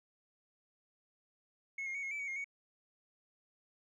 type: tone with pitch steps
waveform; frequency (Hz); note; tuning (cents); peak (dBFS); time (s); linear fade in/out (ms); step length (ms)
sine; 2185 / 2134 / 2233 / 2164 / 2313 / 2245 / 2136 / 2233; C#7 / C7 / C#7 / C#7 / D7 / C#7 / C7 / C#7; -26 / +34 / +12 / -42 / -27 / +21 / +35 / +12; -35; 1.78-2.444; 5; 83
effects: tanh soft clip ceiling -36 dBFS